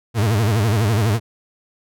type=tone with vibrato; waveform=40% pulse; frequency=108.1 Hz; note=A2; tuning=30 cents flat; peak=-14 dBFS; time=0.14-1.2 s; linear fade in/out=50 ms; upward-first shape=sine; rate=12 Hz; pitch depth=160 cents each way; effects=none